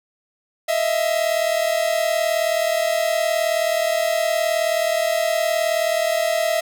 45% pulse tone pair together, 631.9 / 671 Hz, D#5 / E5, +27 / +31 cents, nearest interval minor second, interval 104 cents, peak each -21 dBFS, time 0.68-6.61 s, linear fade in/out 10 ms, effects none

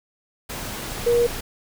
sine tone in noise, 475.4 Hz, A#4, 34 cents sharp, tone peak -15 dBFS, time 1.06-1.27 s, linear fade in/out 10 ms, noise pink, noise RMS -31 dBFS, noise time 0.49-1.41 s, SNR +13 dB, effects none

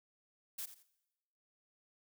blue noise with echo, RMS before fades -42 dBFS, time 0.58-0.66 s, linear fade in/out 10 ms, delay 86 ms, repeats 2, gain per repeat -12 dB, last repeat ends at 0.832 s, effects noise-tail reverb RT60 1.0 s tail -21 dB re dry

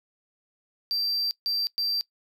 triangle tone bursts at uneven times, 4698 Hz, D8, in tune, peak -23 dBFS, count 3, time 0.91-1.31 / 1.46-1.67 / 1.78-2.01 s, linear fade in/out 0 ms, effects noise-tail reverb RT60 0.1 s tail -20 dB re dry

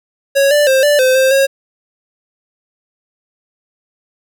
square tone with pitch steps, 553 / 588 / 529 / 586 / 516 / 526 / 544 Hz, C#5 / D5 / C5 / D5 / C5 / C5 / C#5, -4 / +2 / +19 / -4 / -24 / +9 / -33 cents, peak -9 dBFS, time 0.35-1.47 s, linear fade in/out 20 ms, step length 160 ms, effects none

